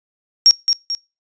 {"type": "tone with echo", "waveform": "sine", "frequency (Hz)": 5570, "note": "F8", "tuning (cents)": -5, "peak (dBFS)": -5, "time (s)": [0.46, 0.51], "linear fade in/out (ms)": 0, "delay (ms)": 220, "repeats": 2, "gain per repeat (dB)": -7, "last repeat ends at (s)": 0.95, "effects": ["noise-tail reverb RT60 0.3 s tail -26 dB re dry", "resampled to 16000 Hz"]}